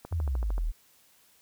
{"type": "click train", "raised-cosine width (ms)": 1, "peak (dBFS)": -26, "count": 8, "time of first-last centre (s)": [0.05, 0.58], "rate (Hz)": 13.2}
{"type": "exponential sweep", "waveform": "sine", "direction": "down", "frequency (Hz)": [90.5, 35.76], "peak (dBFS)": -26, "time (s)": [0.11, 0.72], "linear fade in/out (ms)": 20}
{"effects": ["white hiss -62 dBFS RMS until 1.41 s"]}